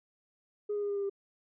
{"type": "tone with pitch steps", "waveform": "sine", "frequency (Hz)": [415.3, 411.5, 407.7, 403.9, 400.2, 396.5], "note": ["G#4", "G#4", "G#4", "G#4", "G4", "G4"], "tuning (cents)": [0, -16, -32, -48, 36, 20], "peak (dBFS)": -29, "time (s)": [0.69, 1.098], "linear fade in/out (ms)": 10, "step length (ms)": 68, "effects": ["tanh soft clip ceiling -27 dBFS"]}